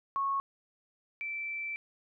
sine tone pair in turn, 1100 / 2331 Hz, C#6 / D7, -14 / -14 cents, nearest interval octave + minor second, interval 1300 cents, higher second, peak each -28 / -34 dBFS, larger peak first, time 0.16-0.4 / 1.21-1.76 s, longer second, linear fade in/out 0 ms, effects none

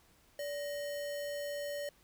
sine tone with sample-and-hold, 577 Hz, D5, 31 cents flat, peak -36 dBFS, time 0.39-1.89 s, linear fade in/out 2 ms, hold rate 2450 Hz, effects pink hiss -66 dBFS RMS until 2.03 s

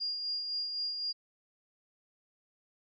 sine tone with tremolo, 4825 Hz, D8, 46 cents sharp, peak -31 dBFS, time 0-1.13 s, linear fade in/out 20 ms, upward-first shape sine, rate 3.9 Hz, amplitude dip 40%, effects none

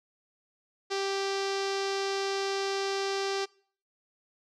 sawtooth tone with low-pass filter, 392 Hz, G4, in tune, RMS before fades -31 dBFS, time 0.9-3.46 s, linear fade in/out 20 ms, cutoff 5200 Hz, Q 2.5, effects noise-tail reverb RT60 0.5 s tail -23 dB re dry

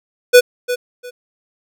square tone with echo, 493.2 Hz, B4, 2 cents flat, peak -4 dBFS, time 0.33-0.41 s, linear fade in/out 20 ms, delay 350 ms, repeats 2, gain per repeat -13 dB, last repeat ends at 1.11 s, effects none

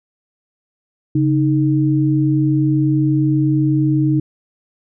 sine tone pair together, 138.27 / 310 Hz, C#3 / D#4, -4 / -6 cents, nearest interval octave + major second, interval 1398 cents, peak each -15 dBFS, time 1.15-4.2 s, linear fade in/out 5 ms, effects none

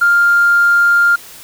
triangle tone, 1400 Hz, F6, 4 cents sharp, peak -4 dBFS, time 0.01-1.16 s, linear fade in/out 10 ms, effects tanh soft clip ceiling -5 dBFS + white hiss -36 dBFS RMS until 1.43 s

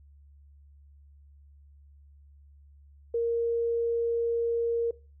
sine tone, 466.2 Hz, A#4, in tune, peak -24 dBFS, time 3.14-4.91 s, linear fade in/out 5 ms, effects noise-tail reverb RT60 0.3 s tail -20 dB re dry + added 71 Hz sine -52 dBFS peak until 5.2 s

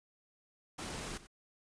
pink noise with echo, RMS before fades -42 dBFS, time 0.78-1.18 s, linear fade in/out 10 ms, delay 92 ms, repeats 1, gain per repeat -15 dB, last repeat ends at 1.272 s, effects resampled to 22050 Hz

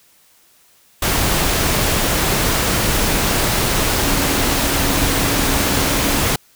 sine tone in noise, 278.9 Hz, C#4, 11 cents sharp, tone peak -25 dBFS, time 4.04-6.19 s, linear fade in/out 5 ms, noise pink, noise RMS -17 dBFS, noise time 1.02-6.36 s, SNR -11 dB, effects white hiss -53 dBFS RMS until 6.55 s

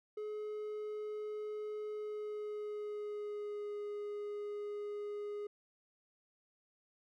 triangle tone with pitch glide, 424 to 413.8 Hz, G#4 to G#4, +36 to -6 cents, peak -37 dBFS, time 0.17-5.47 s, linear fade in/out 5 ms, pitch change -42 cents, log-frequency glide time 1.9-3.76 s, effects none

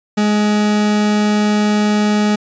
40% pulse tone, 209.6 Hz, G#3, 16 cents sharp, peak -11 dBFS, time 0.17-2.36 s, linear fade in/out 10 ms, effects resampled to 16000 Hz

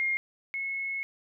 sine tone pair in turn, 2130 / 2184 Hz, C7 / C#7, +30 / -26 cents, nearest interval unison, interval 44 cents, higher second, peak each -25 / -30 dBFS, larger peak first, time 0-0.17 / 0.54-1.03 s, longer second, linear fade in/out 0 ms, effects none

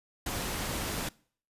pink noise, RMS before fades -34 dBFS, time 0.26-1.09 s, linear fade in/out 5 ms, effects noise-tail reverb RT60 0.5 s tail -23 dB re dry + resampled to 32000 Hz

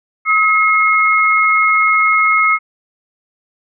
sine tone pair together, 1276.9 / 2161 Hz, D#6 / C#7, +44 / -45 cents, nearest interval major sixth, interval 911 cents, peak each -12 dBFS, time 0.25-2.59 s, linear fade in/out 50 ms, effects none

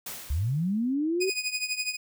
white noise with exponential decay, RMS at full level -35 dBFS, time 0.06-0.94 s, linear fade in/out 5 ms, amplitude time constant 190 ms
sine linear sweep, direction up, 61.74 to 392 Hz, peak -24 dBFS, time 0.3-1.3 s, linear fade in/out 5 ms
20% pulse tone with tremolo, 2489 Hz, D#7, in tune, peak -20 dBFS, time 1.2-1.97 s, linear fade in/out 20 ms, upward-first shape triangle, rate 12 Hz, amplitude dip 85%
effects none

